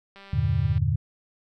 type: click train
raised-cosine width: 0.3 ms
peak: -31 dBFS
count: 123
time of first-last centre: 0.16-0.779 s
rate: 197 Hz
type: chord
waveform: sine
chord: E half-diminished seventh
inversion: none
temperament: equal with one note detuned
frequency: 82.41 / 98.28 / 116.54 / 146.83 Hz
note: E2 / G2 / Bb2 / D3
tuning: 0 / +5 / 0 / 0 cents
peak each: -26 dBFS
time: 0.33-0.96 s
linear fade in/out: 5 ms
effects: none